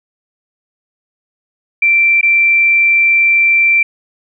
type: tone with dropouts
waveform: sine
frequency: 2349 Hz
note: D7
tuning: in tune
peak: -7 dBFS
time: 1.82-3.83 s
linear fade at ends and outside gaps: 5 ms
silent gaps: 2.212-2.229 s
effects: none